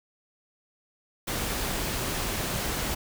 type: noise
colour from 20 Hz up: pink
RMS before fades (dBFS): -30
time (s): 1.27-2.95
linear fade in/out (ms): 10
effects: none